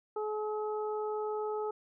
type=harmonic tone; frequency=426.1 Hz; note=G#4; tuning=44 cents sharp; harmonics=1 / 2 / 3; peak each=-33 / -39 / -43 dBFS; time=0.16-1.71 s; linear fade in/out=5 ms; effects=none